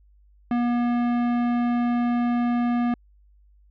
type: tone with tanh clipping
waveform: sine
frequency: 240.4 Hz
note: B3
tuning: 46 cents flat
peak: -22 dBFS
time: 0.51-2.94 s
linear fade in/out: 2 ms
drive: 16 dB
effects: added 50 Hz sine -53 dBFS peak until 3.7 s